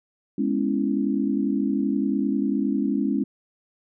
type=chord; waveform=sine; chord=C# minor seventh; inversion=second; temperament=equal; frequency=207.7 / 246.9 / 277.2 / 329.6 Hz; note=G#3 / B3 / C#4 / E4; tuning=0 / 0 / 0 / 0 cents; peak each=-25 / -29 / -24 / -29 dBFS; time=0.38-3.24 s; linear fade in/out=5 ms; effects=none